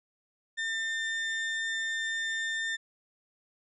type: tone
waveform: 35% pulse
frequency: 1801 Hz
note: A6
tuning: 40 cents sharp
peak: -28 dBFS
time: 0.57-2.77 s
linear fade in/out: 20 ms
effects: resampled to 16000 Hz